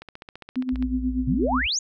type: click train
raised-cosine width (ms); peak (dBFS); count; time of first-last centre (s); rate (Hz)
0.3; -23; 13; 0.02-0.825; 14.9
type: tone with tremolo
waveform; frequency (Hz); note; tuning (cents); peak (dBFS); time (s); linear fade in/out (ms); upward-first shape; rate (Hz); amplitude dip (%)
sine; 255.2; C4; -43; -20; 0.56-1.62; 10; sine; 8.3; 75
type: tone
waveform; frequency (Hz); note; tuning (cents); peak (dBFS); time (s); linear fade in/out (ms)
sine; 58.27; A#1; 0; -28; 0.72-1.67; 10
type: exponential sweep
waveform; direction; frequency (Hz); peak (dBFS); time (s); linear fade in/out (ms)
sine; up; 116.54 to 7030; -22; 1.27-1.79; 5
effects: none